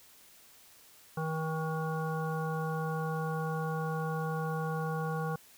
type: harmonic tone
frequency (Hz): 159.2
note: D#3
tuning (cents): +40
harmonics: 1 / 3 / 5 / 7 / 9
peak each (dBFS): -33 / -38 / -40 / -41 / -43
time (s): 1.17-5.36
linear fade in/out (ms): 5
effects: white hiss -58 dBFS RMS until 5.57 s